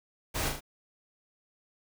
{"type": "noise with echo", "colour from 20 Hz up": "pink", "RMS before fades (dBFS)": -32, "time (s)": [0.34, 0.5], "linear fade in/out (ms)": 20, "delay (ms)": 36, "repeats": 3, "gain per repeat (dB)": -4, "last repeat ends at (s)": 0.608, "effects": []}